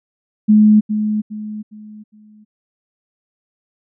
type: tone with echo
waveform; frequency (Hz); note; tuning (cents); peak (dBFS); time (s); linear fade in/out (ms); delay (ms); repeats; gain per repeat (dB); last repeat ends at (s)
sine; 212.7; G#3; +42; -6; 0.48-0.81; 20; 410; 4; -9; 2.45
effects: none